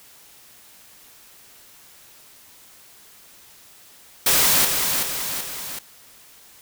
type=noise with echo; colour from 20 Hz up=white; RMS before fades=-17 dBFS; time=4.26-4.65 s; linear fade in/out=5 ms; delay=380 ms; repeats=3; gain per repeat=-5 dB; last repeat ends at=5.79 s; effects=white hiss -49 dBFS RMS until 6.61 s